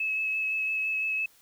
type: tone with vibrato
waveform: sine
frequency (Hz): 2588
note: E7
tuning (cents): -32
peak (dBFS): -26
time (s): 0-1.26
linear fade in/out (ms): 5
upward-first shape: sine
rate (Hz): 5.9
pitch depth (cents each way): 14
effects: white hiss -60 dBFS RMS until 1.41 s